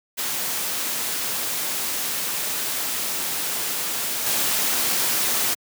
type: noise with level steps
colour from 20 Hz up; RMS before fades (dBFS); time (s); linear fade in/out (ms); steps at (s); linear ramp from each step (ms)
white; -26 / -22; 0.17-5.55; 20; 4.26; 5
effects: high-pass 150 Hz 12 dB/octave